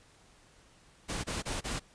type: noise bursts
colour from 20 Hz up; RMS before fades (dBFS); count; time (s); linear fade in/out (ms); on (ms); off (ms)
pink; -35; 4; 1.08-1.798; 20; 160; 26
effects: pink hiss -61 dBFS RMS until 1.94 s + resampled to 22050 Hz